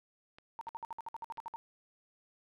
clicks, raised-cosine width 0.3 ms, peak -37 dBFS, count 3, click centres 0.385 / 0.685 / 1.373 s
sine tone bursts, 917 Hz, A#5, 29 cents flat, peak -38 dBFS, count 13, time 0.59-1.56 s, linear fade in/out 0 ms, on 22 ms, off 57 ms
effects none

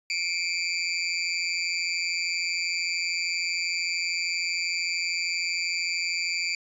25% pulse tone with amplitude modulation, 2349 Hz, D7, in tune, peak -18 dBFS, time 0.1-6.55 s, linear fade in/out 2 ms, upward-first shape sine, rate 173 Hz, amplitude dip 85%, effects resampled to 24000 Hz

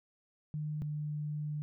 sine tone pair in turn, 151.5 / 149.76 Hz, D#3 / D3, -46 / +34 cents, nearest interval unison, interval 20 cents, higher first, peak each -34 / -34 dBFS, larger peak neither, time 0.54-0.82 / 0.82-1.62 s, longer second, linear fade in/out 0 ms, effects none

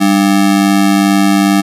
square ring-modulated tone, 246.9 Hz, B3, in tune, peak -5 dBFS, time 0-1.62 s, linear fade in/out 20 ms, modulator 51.2 Hz, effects resampled to 32000 Hz

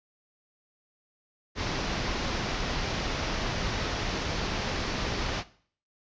pink low-pass noise, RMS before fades -31 dBFS, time 1.55-5.44 s, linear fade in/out 50 ms, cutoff 6000 Hz, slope 48 dB/octave, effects noise-tail reverb RT60 0.5 s tail -17 dB re dry + resampled to 16000 Hz

